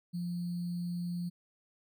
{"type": "tone with sample-and-hold", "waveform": "sine", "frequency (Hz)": 174.8, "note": "F3", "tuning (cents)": 2, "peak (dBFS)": -33, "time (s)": [0.13, 1.3], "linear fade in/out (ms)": 20, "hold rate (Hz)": 4410, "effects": []}